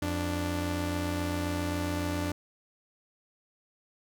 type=tone pair together; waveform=sawtooth; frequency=87.31 / 293.7 Hz; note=F2 / D4; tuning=0 / 0 cents; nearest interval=octave + major sixth; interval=2100 cents; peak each=-28 dBFS; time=0.02-2.32 s; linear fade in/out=5 ms; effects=none